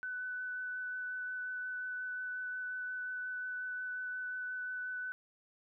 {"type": "tone with vibrato", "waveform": "sine", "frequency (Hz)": 1498, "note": "F#6", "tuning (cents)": 21, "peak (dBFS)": -37, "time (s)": [0.03, 5.12], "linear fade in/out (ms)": 0, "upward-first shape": "sine", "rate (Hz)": 5.6, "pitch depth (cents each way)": 10, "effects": []}